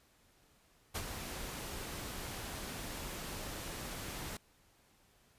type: noise with ADSR envelope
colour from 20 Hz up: pink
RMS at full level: -36 dBFS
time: 0.94-4.37 s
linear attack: 18 ms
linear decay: 51 ms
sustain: -7 dB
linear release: 4 ms
effects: pink hiss -68 dBFS RMS until 5.38 s + resampled to 32000 Hz